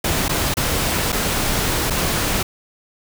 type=noise with dropouts; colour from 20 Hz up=pink; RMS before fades=-20 dBFS; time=0.04-2.43 s; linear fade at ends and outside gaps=5 ms; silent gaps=0.283-0.292 / 0.541-0.569 / 1.121-1.126 / 1.901-1.905 s; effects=none